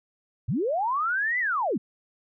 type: linear two-way sweep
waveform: sine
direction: up then down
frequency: 86 to 2037 to 156.9 Hz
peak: -23 dBFS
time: 0.48-1.78 s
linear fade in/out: 10 ms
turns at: 1.39 s
effects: none